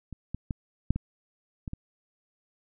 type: clicks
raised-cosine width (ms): 5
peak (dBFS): -27 / -20 / -18 / -10 / -18 / -22 / -22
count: 7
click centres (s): 0.127 / 0.346 / 0.508 / 0.906 / 0.96 / 1.678 / 1.734
effects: none